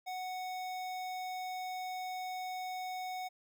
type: tone with notch filter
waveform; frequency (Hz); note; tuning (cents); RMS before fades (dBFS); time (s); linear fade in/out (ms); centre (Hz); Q
square; 740; F#5; 0; -40; 0.06-3.29; 20; 9900; 1.4
effects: none